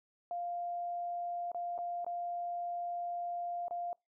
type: tone with dropouts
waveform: sine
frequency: 698.5 Hz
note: F5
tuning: in tune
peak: -35 dBFS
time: 0.31-3.93 s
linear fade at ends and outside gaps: 1 ms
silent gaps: 1.517-1.546 / 1.779-1.787 / 2.046-2.065 / 3.682-3.709 s
effects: noise-tail reverb RT60 0.2 s tail -26 dB re dry